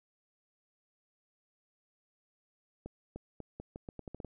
accelerating click train, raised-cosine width 2 ms, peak -29 dBFS, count 11, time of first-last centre 2.86-4.247 s, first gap 300 ms, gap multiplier 0.81, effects none

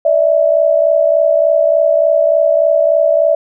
sine tone pair together, 586 / 649.4 Hz, D5 / E5, -4 / -26 cents, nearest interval major second, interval 178 cents, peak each -11 dBFS, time 0.05-3.35 s, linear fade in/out 5 ms, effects none

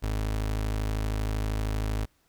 30% pulse tone, 52.8 Hz, G#1, 29 cents sharp, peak -24 dBFS, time 0.02-2.06 s, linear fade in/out 20 ms, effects pink hiss -68 dBFS RMS until 2.28 s

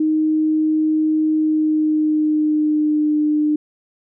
sine tone with pitch glide, 311.1 to 301.5 Hz, D#4 to D4, 0 to +46 cents, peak -14 dBFS, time 0-3.56 s, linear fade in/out 5 ms, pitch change -54 cents, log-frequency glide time 1.35-3.16 s, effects none

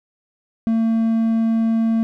triangle tone, 225.8 Hz, A3, 45 cents sharp, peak -13 dBFS, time 0.67-2.03 s, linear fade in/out 0 ms, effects none

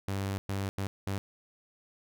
sawtooth tone bursts at uneven times, 98 Hz, G2, in tune, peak -27 dBFS, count 4, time 0.08-0.38 / 0.49-0.69 / 0.78-0.87 / 1.07-1.18 s, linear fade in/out 0 ms, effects none

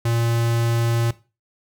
square tone, 116.54 Hz, A#2, in tune, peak -19 dBFS, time 0.05-1.11 s, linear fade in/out 5 ms, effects noise-tail reverb RT60 0.3 s tail -17 dB re dry

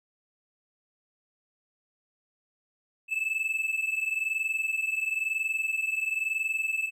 triangle tone pair together, 2616 / 2637 Hz, E7 / E7, -14 / 0 cents, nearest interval unison, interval 14 cents, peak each -27 / -30 dBFS, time 3.08-6.91 s, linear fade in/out 50 ms, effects none

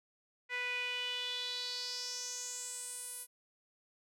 sawtooth tone with band-pass filter sweep, 493.9 Hz, B4, in tune, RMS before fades -40 dBFS, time 0.49-3.27 s, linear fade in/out 50 ms, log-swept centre 2100 to 11000 Hz, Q 5, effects none

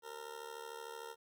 20% pulse tone with amplitude modulation, 460.2 Hz, A#4, 22 cents flat, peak -37 dBFS, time 0.02-1.16 s, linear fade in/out 50 ms, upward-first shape sine, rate 73.3 Hz, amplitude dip 80%, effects 13-bit

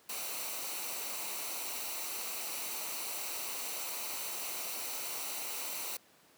white noise with comb filter, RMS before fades -39 dBFS, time 0.09-5.97 s, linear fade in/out 5 ms, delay 0.59 ms, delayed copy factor -0.55, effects pink hiss -63 dBFS RMS until 6.37 s + high-pass 200 Hz 12 dB/octave

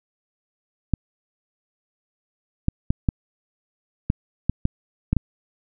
clicks, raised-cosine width 5 ms, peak -6 dBFS, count 9, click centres 0.937 / 2.684 / 2.905 / 3.088 / 4.101 / 4.496 / 4.654 / 5.13 / 5.167 s, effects none

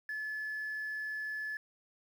sine tone, 1723 Hz, A6, 37 cents flat, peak -34 dBFS, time 0.09-1.57 s, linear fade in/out 2 ms, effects tanh soft clip ceiling -33 dBFS + 10-bit

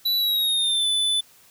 square tone with pitch glide, 3951 to 3500 Hz, B7 to A7, 0 to -10 cents, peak -20 dBFS, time 0.05-1.21 s, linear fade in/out 10 ms, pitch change -210 cents, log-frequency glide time 0.17-0.87 s, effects white hiss -54 dBFS RMS until 1.5 s

